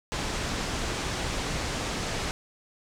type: low-pass noise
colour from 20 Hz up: pink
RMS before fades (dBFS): -31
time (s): 0.12-2.31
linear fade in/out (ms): 0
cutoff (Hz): 7800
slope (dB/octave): 24
effects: none